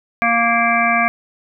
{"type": "harmonic tone", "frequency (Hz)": 233.1, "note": "A#3", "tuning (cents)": 0, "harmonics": [1, 3, 5, 7, 9, 10], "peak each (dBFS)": [-23, -18, -19, -21, -22, -19], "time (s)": [0.22, 1.08], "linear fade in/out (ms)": 0, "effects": []}